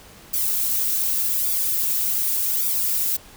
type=noise with flanger; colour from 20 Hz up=violet; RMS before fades=-22 dBFS; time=0.33-3.17 s; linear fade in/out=10 ms; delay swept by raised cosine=0.84 to 4.04 ms; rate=0.86 Hz; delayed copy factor=+1; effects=pink hiss -46 dBFS RMS until 3.36 s